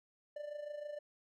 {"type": "tone with amplitude modulation", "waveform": "triangle", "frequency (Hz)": 591, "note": "D5", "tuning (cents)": 11, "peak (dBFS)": -37, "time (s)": [0.36, 0.99], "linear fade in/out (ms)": 5, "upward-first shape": "sine", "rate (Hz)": 26.4, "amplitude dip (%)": 65, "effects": []}